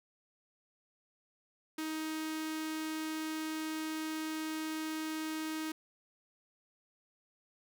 sawtooth tone with notch filter, 314.2 Hz, D#4, 17 cents sharp, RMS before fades -38 dBFS, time 1.78-5.72 s, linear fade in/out 5 ms, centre 680 Hz, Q 1.3, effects none

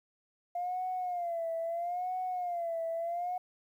sine tone with vibrato, 698.5 Hz, F5, in tune, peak -31 dBFS, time 0.55-3.38 s, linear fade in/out 5 ms, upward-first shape sine, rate 0.76 Hz, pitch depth 100 cents each way, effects tanh soft clip ceiling -27 dBFS + 11-bit

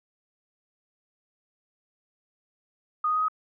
sine tone with pitch steps, 1235 / 1244.3 / 1253.7 / 1263.1 Hz, D#6 / D#6 / D#6 / D#6, -13 / 0 / +13 / +26 cents, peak -22 dBFS, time 3.04-3.284 s, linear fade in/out 5 ms, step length 61 ms, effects none

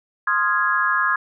sine chord, F minor seventh, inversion second, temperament equal with one note detuned, 1050.1 / 1244.5 / 1396.9 / 1661.2 Hz, C6 / Eb6 / F6 / Ab6, +6 / 0 / 0 / 0 cents, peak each -23 / -23 / -25 / -20 dBFS, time 0.27-1.16 s, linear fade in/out 5 ms, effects none

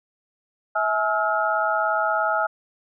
sine tone cluster, 648 / 843 / 1297 / 1414 Hz, E5 / G#5 / E6 / F6, -30 / +26 / -28 / +21 cents, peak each -25 dBFS, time 0.75-2.47 s, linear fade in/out 10 ms, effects none

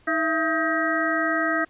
harmonic tone with a mistuned harmonic, 316.9 Hz, D#4, 32 cents sharp, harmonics 1 / 2 / 4 / 5 / 6, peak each -27 / -27 / -27 / -27 / -27 dBFS, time 0.07-1.65 s, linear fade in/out 10 ms, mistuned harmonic 2, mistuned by +90 cents, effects pink hiss -58 dBFS RMS until 1.69 s + resampled to 8000 Hz

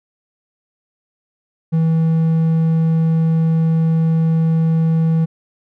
triangle tone, 162.2 Hz, E3, 28 cents flat, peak -10 dBFS, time 1.72-5.26 s, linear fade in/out 20 ms, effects none

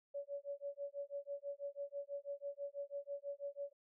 sine tone with tremolo, 566 Hz, C#5, 36 cents sharp, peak -39 dBFS, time 0.14-3.73 s, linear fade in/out 10 ms, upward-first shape sine, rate 6.1 Hz, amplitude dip 100%, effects none

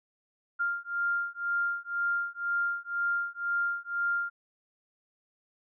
sine beating tone pair, 1397 / 1399 Hz, F6 / F6, 0 / +3 cents, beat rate 2 Hz, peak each -31 / -31 dBFS, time 0.59-4.3 s, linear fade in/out 20 ms, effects none

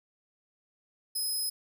15% pulse tone, 5090 Hz, D#8, 39 cents sharp, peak -24 dBFS, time 1.15-1.5 s, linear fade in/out 10 ms, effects none

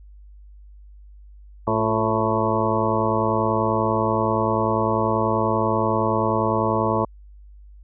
harmonic tone with a mistuned harmonic, 110.3 Hz, A2, 5 cents sharp, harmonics 1 / 2 / 3 / 4 / 5 / 6 / 8 / 9 / 10, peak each -27 / -27 / -27 / -27 / -27 / -27 / -27 / -27 / -27 dBFS, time 1.67-7.05 s, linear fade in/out 5 ms, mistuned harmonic 3, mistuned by +55 cents, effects added 50 Hz sine -42 dBFS peak until 7.83 s

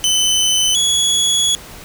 25% pulse tone pair in turn, 3031 / 3370 Hz, F#7 / G#7, +41 / +25 cents, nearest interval major second, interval 184 cents, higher second, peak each -9 dBFS, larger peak neither, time 0.04-0.75 / 0.75-1.55 s, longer second, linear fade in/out 0 ms, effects pink hiss -36 dBFS RMS until 1.84 s

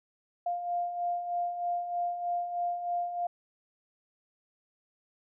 sine beating tone pair, 698.5 / 701.7 Hz, F5 / F5, 0 / +8 cents, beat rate 3.2 Hz, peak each -38 / -30 dBFS, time 0.46-3.27 s, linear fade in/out 5 ms, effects none

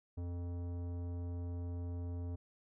sine tone with tanh clipping, 87.31 Hz, F2, in tune, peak -40 dBFS, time 0.17-2.36 s, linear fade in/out 10 ms, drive 15 dB, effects none

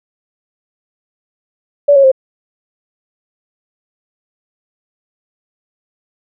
sine tone with pitch steps, 574 / 550.6 / 528.2 Hz, D5 / C#5 / C5, -40 / -12 / +16 cents, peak -4 dBFS, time 1.88-2.117 s, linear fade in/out 10 ms, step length 79 ms, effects none

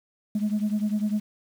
sine beating tone pair, 207.7 / 217.7 Hz, G#3 / A3, 0 / -18 cents, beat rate 10 Hz, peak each -23 / -26 dBFS, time 0.35-1.2 s, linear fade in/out 5 ms, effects tanh soft clip ceiling -19 dBFS + 8-bit

